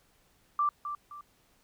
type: tone with echo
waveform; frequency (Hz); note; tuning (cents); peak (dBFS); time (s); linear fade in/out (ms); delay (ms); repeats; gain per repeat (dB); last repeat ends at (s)
sine; 1174.7; D6; 0; -24; 0.59-0.69; 2; 260; 2; -9; 1.21
effects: pink hiss -67 dBFS RMS until 1.63 s